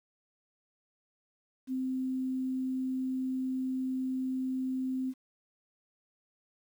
sine tone with quantisation, 259.7 Hz, C4, 13 cents flat, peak -30 dBFS, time 1.67-5.14 s, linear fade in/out 50 ms, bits 10, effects none

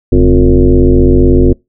sine tone with frequency modulation, 164.81 Hz, E3, in tune, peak -3 dBFS, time 0.12-1.53 s, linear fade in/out 5 ms, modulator 95.9 Hz, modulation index 2.7, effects noise-tail reverb RT60 0.2 s tail -24 dB re dry

